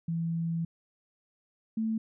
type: tone pair in turn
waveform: sine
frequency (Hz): 166.1 / 221.7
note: E3 / A3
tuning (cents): +13 / +13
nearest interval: perfect fourth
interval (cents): 500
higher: second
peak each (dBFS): -28 / -27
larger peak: second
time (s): 0.08-0.65 / 1.77-1.98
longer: first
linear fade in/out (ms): 5
effects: none